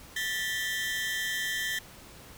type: tone cluster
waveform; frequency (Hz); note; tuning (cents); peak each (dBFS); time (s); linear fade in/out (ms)
40% pulse; 1767 / 1954 / 3158; A6 / B6 / G7; +7 / -19 / +12; -32 / -34 / -35; 0.16-1.79; 5
effects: pink hiss -50 dBFS RMS until 2.37 s